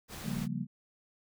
pink noise, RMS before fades -44 dBFS, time 0.08-0.48 s, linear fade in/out 50 ms
sine chord, G half-diminished seventh, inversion second, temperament equal with one note detuned, 138.59 / 175.32 / 196 / 233.1 Hz, Db3 / F3 / G3 / Bb3, 0 / +7 / 0 / 0 cents, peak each -38 dBFS, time 0.23-0.67 s, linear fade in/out 50 ms
effects none

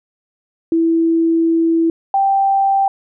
sine tone pair in turn, 329.6 / 783.9 Hz, E4 / G5, 0 / 0 cents, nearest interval octave + minor third, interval 1500 cents, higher second, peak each -11 dBFS, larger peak neither, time 0.72-1.9 / 2.14-2.88 s, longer first, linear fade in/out 2 ms, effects none

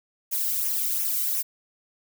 violet noise with flanger, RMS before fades -26 dBFS, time 0.31-1.43 s, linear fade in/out 20 ms, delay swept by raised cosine 0.23 to 1.19 ms, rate 2.8 Hz, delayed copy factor -0.65, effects none

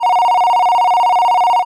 triangle tone with vibrato, 828 Hz, G#5, 5 cents flat, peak -7 dBFS, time 0-1.65 s, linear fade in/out 50 ms, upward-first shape square, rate 16 Hz, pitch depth 220 cents each way, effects none

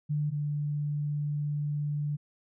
sine tone pair in turn, 148.7 / 147.16 Hz, D3 / D3, +22 / +4 cents, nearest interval unison, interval 18 cents, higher first, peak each -26 / -28 dBFS, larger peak first, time 0.09-0.31 / 0.31-2.17 s, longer second, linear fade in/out 20 ms, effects none

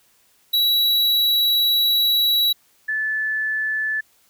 square / sine tone pair in turn, 3907 / 1740.4 Hz, B7 / A6, -19 / -19 cents, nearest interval octave + major second, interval 1400 cents, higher first, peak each -16 / -20 dBFS, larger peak first, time 0.53-2.53 / 2.88-4.01 s, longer first, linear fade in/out 10 ms, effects white hiss -59 dBFS RMS until 4.29 s

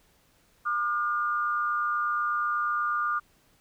sine tone pair together, 1200 / 1428.2 Hz, D6 / F6, +37 / +38 cents, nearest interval minor third, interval 301 cents, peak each -26 / -30 dBFS, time 0.65-3.2 s, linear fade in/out 20 ms, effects pink hiss -64 dBFS RMS until 3.6 s

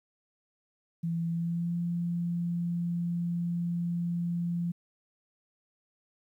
sine tone with pitch glide, 167.3 to 172.1 Hz, E3 to F3, +26 to -25 cents, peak -28 dBFS, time 1.03-4.72 s, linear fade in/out 10 ms, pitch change +49 cents, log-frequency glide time 1.29-1.76 s, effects 11-bit

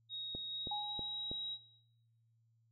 sine tone with pitch glide, 3767 to 3833 Hz, A#7 to A#7, +17 to +47 cents, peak -40 dBFS, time 0.09-1.58 s, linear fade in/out 50 ms, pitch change +30 cents, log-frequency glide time 0.47-0.92 s
click train, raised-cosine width 2 ms, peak -31 dBFS, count 4, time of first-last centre 0.35-1.315 s, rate 3.11 Hz
sine tone with exponential decay, 830.6 Hz, G#5, in tune, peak -37 dBFS, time 0.71-1.59 s, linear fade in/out 5 ms, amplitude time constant 190 ms
effects noise-tail reverb RT60 0.9 s tail -18 dB re dry + added 114 Hz sine -70 dBFS peak until 2.71 s

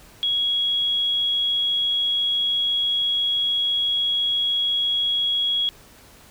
sine tone, 3322 Hz, G#7, in tune, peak -19 dBFS, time 0.23-5.69 s, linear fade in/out 0 ms, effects pink hiss -49 dBFS RMS until 6.3 s

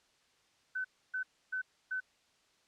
sine tone bursts, 1515 Hz, F#6, 40 cents sharp, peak -33 dBFS, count 4, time 0.75-2.004 s, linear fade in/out 10 ms, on 96 ms, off 290 ms, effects white hiss -70 dBFS RMS until 2.67 s + low-pass 6000 Hz 12 dB/octave

